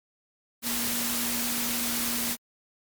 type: tone in noise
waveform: sine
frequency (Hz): 238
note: A#3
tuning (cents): +36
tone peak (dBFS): -34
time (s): 0.62-2.37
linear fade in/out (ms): 50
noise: white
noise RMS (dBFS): -29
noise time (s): 0.62-2.37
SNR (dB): -8
effects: MP3 96 kbps